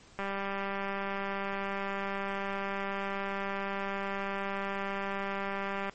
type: click train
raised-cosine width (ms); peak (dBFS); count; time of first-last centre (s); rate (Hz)
0.5; -20; 1125; 0.19-5.896; 197
effects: pink hiss -57 dBFS RMS until 5.94 s + MP3 32 kbps